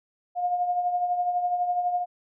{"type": "tone with tremolo", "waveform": "sine", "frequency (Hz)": 713, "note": "F5", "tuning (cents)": 36, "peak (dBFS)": -20, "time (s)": [0.35, 2.06], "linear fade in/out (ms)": 50, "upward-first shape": "triangle", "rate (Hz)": 12, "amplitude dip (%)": 60, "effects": []}